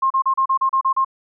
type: tone bursts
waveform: sine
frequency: 1066 Hz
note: C6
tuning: 32 cents sharp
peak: -14 dBFS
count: 9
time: 0.02-1.048 s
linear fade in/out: 10 ms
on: 84 ms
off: 34 ms
effects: none